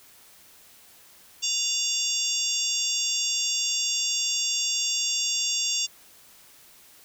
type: harmonic tone with a mistuned harmonic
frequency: 932.3 Hz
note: A#5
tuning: in tune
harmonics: 3 / 4 / 5 / 6 / 7 / 8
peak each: -31 / -31 / -31 / -31 / -31 / -31 dBFS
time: 1.42-5.87 s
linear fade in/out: 20 ms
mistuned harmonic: 4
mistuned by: -110 cents
effects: white hiss -53 dBFS RMS until 7.04 s